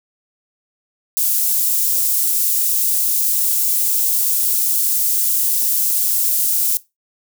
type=high-pass noise; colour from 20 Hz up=white; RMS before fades=-17 dBFS; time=1.17-6.77 s; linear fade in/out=0 ms; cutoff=9000 Hz; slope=12 dB/octave; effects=noise-tail reverb RT60 0.2 s tail -18 dB re dry